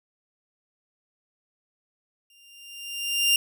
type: tone with exponential growth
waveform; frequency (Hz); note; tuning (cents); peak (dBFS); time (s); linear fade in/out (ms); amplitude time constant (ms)
sawtooth; 2794; F7; 0; -13; 2.3-3.36; 2; 230
effects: none